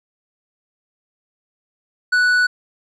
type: tone with tanh clipping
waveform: sine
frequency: 1480 Hz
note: F#6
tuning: in tune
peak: -14 dBFS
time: 2.12-2.47 s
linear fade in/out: 10 ms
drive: 8 dB
effects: none